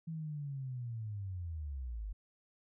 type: linear sweep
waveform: sine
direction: down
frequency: 164.81 to 47 Hz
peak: -38 dBFS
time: 0.07-2.13 s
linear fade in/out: 10 ms
effects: none